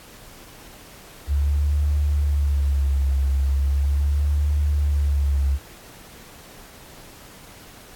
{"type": "tone with vibrato", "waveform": "sine", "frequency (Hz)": 70.6, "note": "C#2", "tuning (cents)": 32, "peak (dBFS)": -17, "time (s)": [1.27, 5.59], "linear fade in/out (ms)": 50, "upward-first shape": "sine", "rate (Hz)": 0.38, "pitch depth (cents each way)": 67, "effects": ["pink hiss -45 dBFS RMS until 7.95 s", "AAC 64 kbps"]}